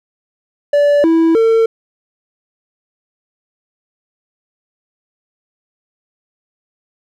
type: tone with pitch steps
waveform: triangle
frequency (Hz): 579 / 327.7 / 451.6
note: D5 / E4 / A4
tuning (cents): -25 / -10 / +45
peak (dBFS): -6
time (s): 0.73-1.66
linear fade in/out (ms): 5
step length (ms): 310
effects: none